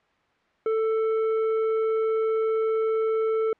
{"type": "tone with tanh clipping", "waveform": "sine", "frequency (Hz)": 442.4, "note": "A4", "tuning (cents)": 9, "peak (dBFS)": -23, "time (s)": [0.66, 3.53], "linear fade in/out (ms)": 2, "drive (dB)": 10, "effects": ["white hiss -64 dBFS RMS until 3.59 s", "low-pass 2000 Hz 12 dB/octave"]}